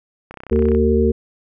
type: click train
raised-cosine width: 0.5 ms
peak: -19 dBFS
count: 15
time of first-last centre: 0.31-0.749 s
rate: 31.9 Hz
type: harmonic tone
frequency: 75.8 Hz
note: D#2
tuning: 45 cents flat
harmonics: 1 / 3 / 5 / 6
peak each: -18 / -18 / -18 / -18 dBFS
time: 0.51-1.12 s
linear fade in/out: 10 ms
effects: none